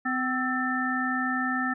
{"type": "harmonic tone with a mistuned harmonic", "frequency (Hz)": 255.2, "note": "C4", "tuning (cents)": -43, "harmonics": [1, 3, 5, 7], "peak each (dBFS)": [-29, -34, -31, -29], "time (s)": [0.05, 1.74], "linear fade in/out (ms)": 10, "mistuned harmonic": 5, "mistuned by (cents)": 53, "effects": []}